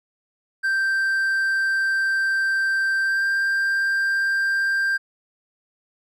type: tone with pitch glide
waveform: triangle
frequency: 1568 to 1584.4 Hz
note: G6 to G6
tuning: 0 to +18 cents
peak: -17 dBFS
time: 0.63-4.98 s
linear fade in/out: 20 ms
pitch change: +18 cents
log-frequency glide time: 3.03-3.26 s
effects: none